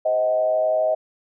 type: tone with frequency modulation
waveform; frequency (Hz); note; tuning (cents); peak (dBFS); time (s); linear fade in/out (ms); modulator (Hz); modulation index
sine; 631; D#5; +24; -17; 0.05-0.95; 10; 112; 0.6
effects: none